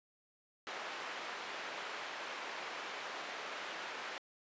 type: band-pass noise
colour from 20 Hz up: white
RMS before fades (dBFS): -44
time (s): 0.67-4.18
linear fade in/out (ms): 0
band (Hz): 420 to 2200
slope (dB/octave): 12
effects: resampled to 16000 Hz